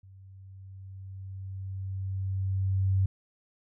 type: tone with level ramp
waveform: sine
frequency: 95.8 Hz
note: G2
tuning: 39 cents flat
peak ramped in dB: -49 to -21 dBFS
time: 0.03-3.06 s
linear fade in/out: 5 ms
effects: none